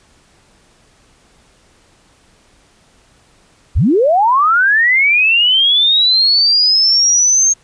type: linear sweep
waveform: sine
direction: up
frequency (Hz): 36.54 to 6460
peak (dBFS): -8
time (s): 3.75-7.54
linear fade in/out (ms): 20
effects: pink hiss -51 dBFS RMS until 7.63 s + resampled to 22050 Hz